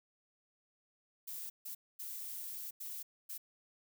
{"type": "noise bursts at uneven times", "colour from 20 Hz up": "violet", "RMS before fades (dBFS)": -44, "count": 5, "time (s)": [[1.27, 1.5], [1.65, 1.75], [1.99, 2.71], [2.8, 3.03], [3.29, 3.38]], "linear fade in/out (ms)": 10, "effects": []}